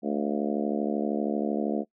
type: harmonic tone with a mistuned harmonic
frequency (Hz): 72.8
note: D2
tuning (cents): -15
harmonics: 3 / 4 / 5 / 6 / 7 / 8 / 9 / 10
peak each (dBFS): -29 / -31 / -33 / -35 / -36 / -37 / -38 / -39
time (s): 0.02-1.85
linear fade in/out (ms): 50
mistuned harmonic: 10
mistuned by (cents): -61
effects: noise-tail reverb RT60 0.1 s tail -24 dB re dry